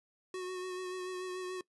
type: tone with vibrato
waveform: square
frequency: 367.7 Hz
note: F#4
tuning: 11 cents flat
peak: -38 dBFS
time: 0.34-1.61 s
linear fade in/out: 2 ms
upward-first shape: sine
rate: 6.9 Hz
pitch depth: 23 cents each way
effects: noise-tail reverb RT60 0.1 s tail -20 dB re dry + resampled to 24000 Hz